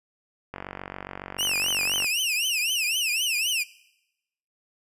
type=click train; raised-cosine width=0.5 ms; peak=-19 dBFS; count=72; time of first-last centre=0.54-2.044 s; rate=47.2 Hz
type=tone with vibrato; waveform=sawtooth; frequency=2720 Hz; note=F7; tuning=46 cents flat; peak=-20 dBFS; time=1.38-3.64 s; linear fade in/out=20 ms; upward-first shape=triangle; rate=3.9 Hz; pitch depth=240 cents each way
effects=noise-tail reverb RT60 0.9 s tail -21 dB re dry + resampled to 32000 Hz